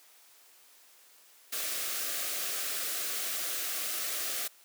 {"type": "band-stop noise", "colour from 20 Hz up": "white", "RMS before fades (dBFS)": -34, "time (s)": [1.52, 4.48], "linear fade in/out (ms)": 10, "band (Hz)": [770, 1100], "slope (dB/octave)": 96, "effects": ["white hiss -59 dBFS RMS until 4.64 s", "high-pass 400 Hz 12 dB/octave"]}